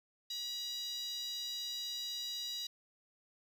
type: tone with high-pass filter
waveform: 10% pulse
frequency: 964 Hz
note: B5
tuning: 42 cents flat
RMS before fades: -41 dBFS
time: 0.3-2.67 s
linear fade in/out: 5 ms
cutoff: 4100 Hz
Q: 5
effects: none